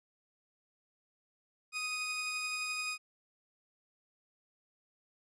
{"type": "tone pair together", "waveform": "sawtooth", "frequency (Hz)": [1250.3, 2489], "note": ["D#6", "D#7"], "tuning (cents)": [8, 0], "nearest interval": "octave", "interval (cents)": 1192, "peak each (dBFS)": [-39, -32], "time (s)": [1.72, 2.98], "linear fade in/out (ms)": 50, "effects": ["resampled to 22050 Hz"]}